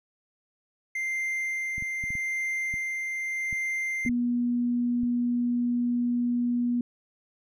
triangle tone with tremolo, 2092 Hz, C7, 1 cent flat, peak -25 dBFS, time 0.95-4.09 s, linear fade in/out 5 ms, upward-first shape sine, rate 0.82 Hz, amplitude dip 25%
clicks, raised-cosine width 5 ms, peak -28 dBFS, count 10, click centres 1.781 / 1.824 / 2.039 / 2.105 / 2.153 / 2.74 / 3.528 / 4.052 / 4.095 / 5.034 s
sine tone, 241.8 Hz, B3, 36 cents flat, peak -23 dBFS, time 4.06-6.81 s, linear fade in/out 2 ms
effects none

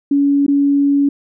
sine tone with dropouts, 282.3 Hz, C#4, 32 cents sharp, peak -10 dBFS, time 0.11-1.09 s, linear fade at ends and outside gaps 5 ms, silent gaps 0.465-0.48 s, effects none

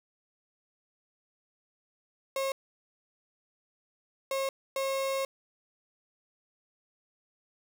35% pulse tone bursts at uneven times, 540 Hz, C#5, 45 cents flat, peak -27 dBFS, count 3, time 2.36-2.52 / 4.31-4.49 / 4.76-5.25 s, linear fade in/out 2 ms, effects 10-bit

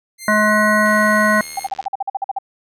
5% pulse tone with pitch glide, 2093 to 2143 Hz, C7 to C7, 0 to +41 cents, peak -19 dBFS, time 0.18-1.69 s, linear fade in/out 50 ms, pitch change +41 cents, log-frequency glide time 0.47-0.52 s
harmonic tone, 212.3 Hz, G#3, 38 cents sharp, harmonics 1 / 3 / 5 / 7 / 9, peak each -18 / -18 / -18 / -18 / -18 dBFS, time 0.28-1.41 s, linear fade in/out 2 ms
click train, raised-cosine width 0.2 ms, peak -22 dBFS, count 78, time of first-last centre 0.86-1.854 s, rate 77.5 Hz
sine tone bursts, 784 Hz, G5, in tune, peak -17 dBFS, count 12, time 1.57-2.387 s, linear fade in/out 5 ms, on 25 ms, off 47 ms
effects low-pass 12000 Hz 12 dB/octave

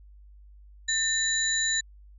sine tone cluster, 1798 / 3945 / 7040 Hz, A6 / B7 / A8, +37 / -3 / 0 cents, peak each -28 dBFS, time 0.88-1.81 s, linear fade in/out 10 ms, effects added 50 Hz sine -48 dBFS peak until 2.18 s

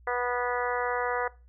harmonic tone, 245.1 Hz, B3, 13 cents flat, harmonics 2 / 3 / 4 / 5 / 6 / 7 / 8, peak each -31 / -33 / -34 / -35 / -36 / -36 / -37 dBFS, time 0.07-1.28 s, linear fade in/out 5 ms, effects noise-tail reverb RT60 0.3 s tail -20 dB re dry + added 60 Hz sine -52 dBFS peak until 1.48 s

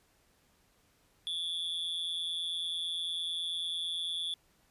triangle tone with amplitude modulation, 3441 Hz, A7, 39 cents flat, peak -28 dBFS, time 1.27-4.34 s, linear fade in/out 0 ms, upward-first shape sine, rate 169 Hz, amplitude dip 80%, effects pink hiss -69 dBFS RMS until 4.7 s + resampled to 32000 Hz

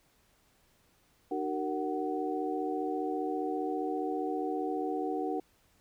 sine tone cluster, 303.2 / 378.1 / 463 / 748 Hz, D#4 / F#4 / A#4 / F#5, -45 / +38 / -12 / +19 cents, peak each -35 / -36 / -37 / -36 dBFS, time 1.31-5.4 s, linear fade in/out 5 ms, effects pink hiss -68 dBFS RMS until 5.8 s

